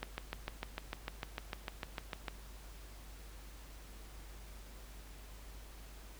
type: click train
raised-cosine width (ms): 0.3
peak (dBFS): -22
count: 16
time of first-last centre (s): 0.03-2.282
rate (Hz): 6.66
effects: added 50 Hz sine -50 dBFS peak until 6.19 s + pink hiss -57 dBFS RMS until 6.19 s